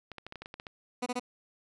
clicks, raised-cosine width 0.3 ms, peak -26 dBFS, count 10, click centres 0.117 / 0.183 / 0.266 / 0.324 / 0.357 / 0.42 / 0.459 / 0.541 / 0.599 / 0.668 s
15% pulse tone bursts, 247.5 Hz, B3, 4 cents sharp, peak -24 dBFS, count 3, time 1.02-1.197 s, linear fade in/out 10 ms, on 43 ms, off 24 ms
effects resampled to 24000 Hz

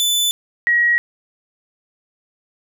sawtooth / sine tone pair in turn, 3500 / 1902.9 Hz, A7 / A#6, -10 / +35 cents, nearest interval major seventh, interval 1055 cents, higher first, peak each -12 dBFS, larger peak neither, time 0-0.31 / 0.67-0.98 s, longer neither, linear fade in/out 0 ms, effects none

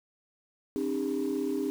sine tone cluster, 268.2 / 304.7 / 401.4 Hz, C4 / D#4 / G4, +43 / -36 / +41 cents, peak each -31 dBFS, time 0.76-1.7 s, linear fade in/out 0 ms, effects tanh soft clip ceiling -22 dBFS + 8-bit

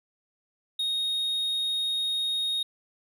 triangle tone, 3729 Hz, A#7, in tune, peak -24 dBFS, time 0.79-2.63 s, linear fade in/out 5 ms, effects none

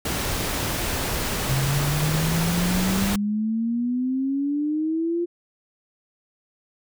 pink noise, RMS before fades -26 dBFS, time 0.05-3.16 s, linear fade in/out 5 ms
sine exponential sweep, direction up, 130.81 to 349.2 Hz, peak -21 dBFS, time 1.48-5.26 s, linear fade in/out 20 ms
effects none

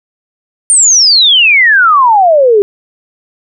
sine exponential sweep, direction down, 9090 to 392.9 Hz, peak -3 dBFS, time 0.7-2.62 s, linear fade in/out 0 ms, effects none

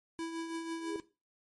square tone with tremolo, 329.6 Hz, E4, in tune, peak -35 dBFS, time 0.19-1 s, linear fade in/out 0 ms, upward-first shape triangle, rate 6.1 Hz, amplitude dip 55%
sine tone with exponential growth, 408.7 Hz, G#4, 28 cents flat, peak -33 dBFS, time 0.73-0.96 s, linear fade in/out 0 ms, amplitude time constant 49 ms
effects noise-tail reverb RT60 0.3 s tail -17 dB re dry + MP3 48 kbps

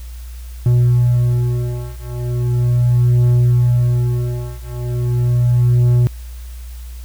triangle beating tone pair, 121.6 / 121.98 Hz, B2 / B2, -26 / -21 cents, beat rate 0.38 Hz, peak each -13 dBFS, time 0.66-6.07 s, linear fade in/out 0 ms, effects added 60 Hz sine -28 dBFS peak until 7.04 s + white hiss -45 dBFS RMS until 7.04 s

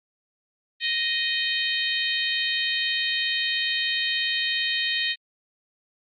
harmonic tone with a mistuned harmonic, 622.3 Hz, D#5, in tune, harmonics 3 / 4 / 5 / 6 / 7, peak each -28 / -30 / -29 / -29 / -32 dBFS, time 0.8-5.16 s, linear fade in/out 50 ms, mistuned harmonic 7, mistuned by -43 cents, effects Opus 24 kbps

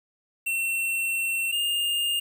square tone pair in turn, 2710 / 2823 Hz, E7 / F7, +47 / +18 cents, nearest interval minor second, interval 71 cents, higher second, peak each -25 / -24 dBFS, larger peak second, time 0.46-1.52 / 1.52-2.2 s, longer first, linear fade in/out 10 ms, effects 9-bit

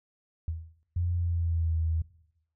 sine tone with exponential decay, 81.2 Hz, E2, 26 cents flat, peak -26 dBFS, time 0.48-0.83 s, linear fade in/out 0 ms, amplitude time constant 74 ms
sine tone with pitch glide, 87.31 to 80.99 Hz, F2 to E2, 0 to -30 cents, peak -25 dBFS, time 0.96-2.02 s, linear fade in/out 5 ms, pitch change -130 cents, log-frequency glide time 1.14-1.75 s
effects noise-tail reverb RT60 0.8 s tail -19 dB re dry

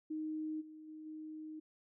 sine tone with level steps, 311.1 Hz, D#4, in tune, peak -37 / -50 / -47 / -44 dBFS, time 0.1-1.6 s, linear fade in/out 10 ms, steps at 0.6 / 0.87 / 1.05 s, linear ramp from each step 20 ms, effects none

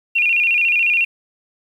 sine tone with vibrato, 2579 Hz, E7, 39 cents flat, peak -13 dBFS, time 0.15-1.05 s, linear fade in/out 10 ms, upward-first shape square, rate 14 Hz, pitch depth 99 cents each way, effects 8-bit

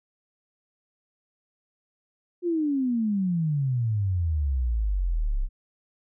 sine exponential sweep, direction down, 360 to 31.26 Hz, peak -22 dBFS, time 2.42-5.49 s, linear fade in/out 50 ms, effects none

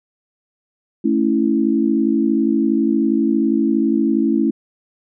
sine chord, A major, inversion none, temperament equal, 220 / 277.2 / 329.6 Hz, A3 / C#4 / E4, 0 / 0 / 0 cents, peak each -18 dBFS, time 1.04-4.51 s, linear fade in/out 10 ms, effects none

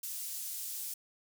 pink high-pass noise, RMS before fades -40 dBFS, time 0.03-0.94 s, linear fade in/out 5 ms, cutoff 8000 Hz, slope 12 dB/octave, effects none

